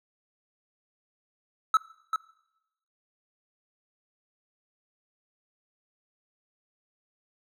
triangle tone with echo, 1303 Hz, E6, 20 cents flat, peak -15 dBFS, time 1.74-1.77 s, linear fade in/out 2 ms, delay 390 ms, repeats 1, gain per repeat -7 dB, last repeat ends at 2.16 s, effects noise-tail reverb RT60 0.9 s tail -21 dB re dry

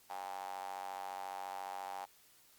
square tone with high-pass filter, 47.2 Hz, F#1, 35 cents sharp, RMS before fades -44 dBFS, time 0.09-2.06 s, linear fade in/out 20 ms, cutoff 810 Hz, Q 7.9, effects white hiss -65 dBFS RMS until 2.58 s + Opus 48 kbps

